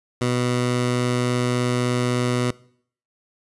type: tone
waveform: 15% pulse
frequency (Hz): 123.47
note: B2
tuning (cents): 0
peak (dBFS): -13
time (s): 0.21-2.51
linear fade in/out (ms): 5
effects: noise-tail reverb RT60 0.6 s tail -22 dB re dry + resampled to 24000 Hz